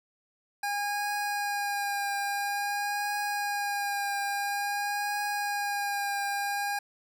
25% pulse tone with vibrato, 813 Hz, G#5, 37 cents flat, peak -25 dBFS, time 0.63-6.79 s, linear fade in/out 5 ms, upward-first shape triangle, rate 0.49 Hz, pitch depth 22 cents each way, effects none

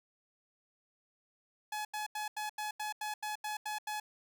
sawtooth tone bursts, 848 Hz, G#5, 36 cents sharp, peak -32 dBFS, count 11, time 1.72-4 s, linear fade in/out 5 ms, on 130 ms, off 85 ms, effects none

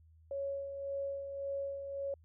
sine tone with tremolo, 554.4 Hz, C#5, in tune, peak -34 dBFS, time 0.31-2.14 s, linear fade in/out 2 ms, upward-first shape sine, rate 1.8 Hz, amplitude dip 50%, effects added 80 Hz sine -59 dBFS peak until 2.24 s

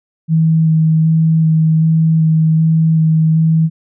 sine tone with vibrato, 160 Hz, D#3, 49 cents sharp, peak -8 dBFS, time 0.28-3.7 s, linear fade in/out 50 ms, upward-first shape square, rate 1.3 Hz, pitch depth 10 cents each way, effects none

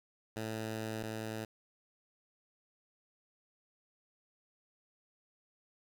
10% pulse tone pair in turn, 110.3 / 110.3 Hz, A2 / A2, +5 / +5 cents, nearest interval unison, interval 0 cents, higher neither, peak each -29 / -30 dBFS, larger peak first, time 0.36-1.03 / 1.03-1.45 s, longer first, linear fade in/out 5 ms, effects 11-bit

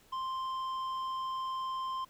sine tone with tanh clipping, 1046.5 Hz, C6, in tune, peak -35 dBFS, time 0.12-2.05 s, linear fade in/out 10 ms, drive 8 dB, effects pink hiss -63 dBFS RMS until 2.09 s

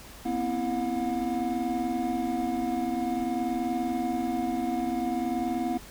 triangle tone cluster, 241 / 261.5 / 330.7 / 720 Hz, B3 / C4 / E4 / F#5, -42 / -1 / +6 / -47 cents, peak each -30 dBFS, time 0.25-5.78 s, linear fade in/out 10 ms, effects added 50 Hz sine -51 dBFS peak until 5.9 s + pink hiss -47 dBFS RMS until 5.9 s

